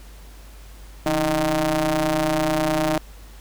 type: ring-modulated tone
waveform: sawtooth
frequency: 151.1 Hz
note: D3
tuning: 50 cents sharp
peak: -12 dBFS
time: 1.06-2.98 s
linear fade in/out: 0 ms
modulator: 468 Hz
effects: added 50 Hz sine -40 dBFS peak until 3.4 s + pink hiss -49 dBFS RMS until 3.4 s